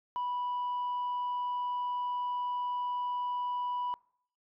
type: tone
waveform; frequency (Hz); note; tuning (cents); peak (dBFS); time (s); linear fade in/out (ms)
sine; 984; B5; -7; -29; 0.16-3.94; 0
effects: noise-tail reverb RT60 0.6 s tail -24 dB re dry + tanh soft clip ceiling -29 dBFS